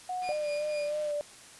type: tone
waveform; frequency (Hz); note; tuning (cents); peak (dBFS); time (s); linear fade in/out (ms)
sine; 732; F#5; -19; -31; 0.09-0.32; 5
type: tone with tremolo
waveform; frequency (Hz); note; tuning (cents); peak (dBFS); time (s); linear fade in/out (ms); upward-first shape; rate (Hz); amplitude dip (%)
30% pulse; 2432; D#7; -40; -36; 0.22-0.92; 20; triangle; 4; 85
type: click train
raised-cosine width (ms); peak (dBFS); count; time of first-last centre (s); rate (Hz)
0.2; -35; 153; 0.22-1.109; 171
type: tone with vibrato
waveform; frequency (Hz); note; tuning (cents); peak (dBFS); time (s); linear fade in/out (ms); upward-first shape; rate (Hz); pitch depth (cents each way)
sine; 596; D5; +25; -29; 0.29-1.21; 0; sine; 3.2; 30
effects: white hiss -51 dBFS RMS until 1.59 s + resampled to 24000 Hz